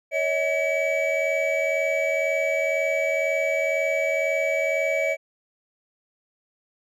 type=tone cluster; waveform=triangle; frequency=558 / 640 / 2285 Hz; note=C#5 / D#5 / D7; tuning=+11 / +49 / -48 cents; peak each=-24 / -23 / -24 dBFS; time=0.11-5.17 s; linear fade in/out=50 ms; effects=none